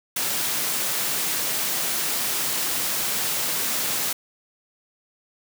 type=high-pass noise; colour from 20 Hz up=white; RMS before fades=-25 dBFS; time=0.16-4.13 s; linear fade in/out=5 ms; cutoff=110 Hz; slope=48 dB/octave; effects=none